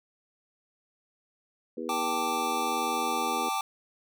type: harmonic tone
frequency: 81.1 Hz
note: E2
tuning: 28 cents flat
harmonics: 3 / 4 / 5 / 6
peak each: -38 / -38 / -38 / -38 dBFS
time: 1.77-3.49 s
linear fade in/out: 5 ms
type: chord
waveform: square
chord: G suspended second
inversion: none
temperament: just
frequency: 784 / 882 / 1176 Hz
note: G5 / A5 / D6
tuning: 0 / +4 / +2 cents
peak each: -33 / -34 / -32 dBFS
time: 1.89-3.61 s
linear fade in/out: 2 ms
effects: none